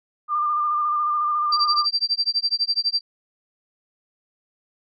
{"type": "tone with vibrato", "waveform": "sine", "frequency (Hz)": 1199, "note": "D6", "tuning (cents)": 36, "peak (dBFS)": -19, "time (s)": [0.28, 1.87], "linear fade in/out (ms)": 50, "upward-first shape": "square", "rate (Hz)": 14, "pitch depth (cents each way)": 20}
{"type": "tone with tremolo", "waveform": "sine", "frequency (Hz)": 4699, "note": "D8", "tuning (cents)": 0, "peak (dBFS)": -16, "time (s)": [1.52, 3.01], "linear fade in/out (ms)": 5, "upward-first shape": "sine", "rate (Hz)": 12, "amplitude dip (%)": 100}
{"effects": []}